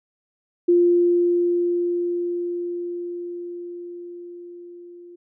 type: tone with level ramp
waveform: sine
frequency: 349.2 Hz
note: F4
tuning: in tune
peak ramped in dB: -12 to -40 dBFS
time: 0.68-5.16 s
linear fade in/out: 10 ms
effects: none